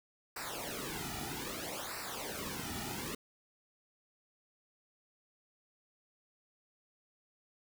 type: noise with flanger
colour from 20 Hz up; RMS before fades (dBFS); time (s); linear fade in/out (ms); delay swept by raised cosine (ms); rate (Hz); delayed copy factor
pink; -41; 0.36-3.15; 5; 0.3 to 1.9; 0.62; -0.85
effects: none